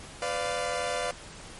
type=chord; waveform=sawtooth; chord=B diminished; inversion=none; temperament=equal with one note detuned; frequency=503.7 / 587.3 / 698.5 Hz; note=B4 / D5 / F5; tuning=+34 / 0 / 0 cents; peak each=-29 dBFS; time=0.22-1.11 s; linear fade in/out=2 ms; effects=pink hiss -45 dBFS RMS until 1.59 s + MP3 48 kbps